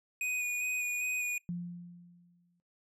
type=tone with vibrato; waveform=square; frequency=2476 Hz; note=D#7; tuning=9 cents flat; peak=-32 dBFS; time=0.21-1.38 s; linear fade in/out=2 ms; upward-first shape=square; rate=2.5 Hz; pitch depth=14 cents each way
type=tone with exponential decay; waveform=sine; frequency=174.61 Hz; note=F3; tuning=in tune; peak=-32 dBFS; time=1.49-2.6 s; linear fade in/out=0 ms; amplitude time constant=240 ms
effects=noise-tail reverb RT60 0.2 s tail -25 dB re dry + low-pass 12000 Hz 12 dB/octave